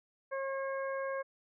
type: harmonic tone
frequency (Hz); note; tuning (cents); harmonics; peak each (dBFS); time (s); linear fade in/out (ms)
541; C#5; -42; 1 / 2 / 3 / 4; -35 / -41 / -43 / -51; 0.31-1.23; 20
effects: none